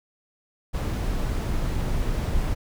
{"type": "noise", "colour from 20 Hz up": "brown", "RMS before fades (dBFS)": -25, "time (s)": [0.73, 2.55], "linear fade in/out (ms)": 20, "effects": []}